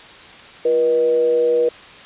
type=tone with frequency modulation; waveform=sine; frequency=481.8 Hz; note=B4; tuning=43 cents flat; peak=-13 dBFS; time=0.65-1.69 s; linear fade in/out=5 ms; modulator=138 Hz; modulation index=0.41; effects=white hiss -40 dBFS RMS until 2.05 s + resampled to 8000 Hz